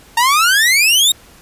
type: exponential sweep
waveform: sawtooth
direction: up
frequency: 909 to 3800 Hz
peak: -6 dBFS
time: 0.17-1.12 s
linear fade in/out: 5 ms
effects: pink hiss -44 dBFS RMS until 1.41 s + resampled to 32000 Hz